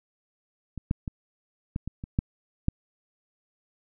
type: clicks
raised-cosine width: 5 ms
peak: -23 / -12 / -19 / -17 / -20 / -23 / -10 / -10 dBFS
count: 8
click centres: 0.777 / 0.911 / 1.078 / 1.761 / 1.876 / 2.039 / 2.189 / 2.684 s
effects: none